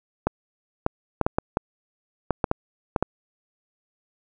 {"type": "clicks", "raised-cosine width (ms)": 1, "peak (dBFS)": -6, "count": 11, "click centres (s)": [0.27, 0.864, 1.213, 1.265, 1.385, 1.571, 2.307, 2.442, 2.514, 2.962, 3.026], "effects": []}